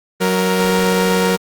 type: tone pair together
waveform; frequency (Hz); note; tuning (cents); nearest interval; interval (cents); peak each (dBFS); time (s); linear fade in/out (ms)
sawtooth; 185.59 / 468; F#3 / A#4; +6 / +7; octave + major third; 1601; -12; 0.2-1.37; 20
effects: Opus 24 kbps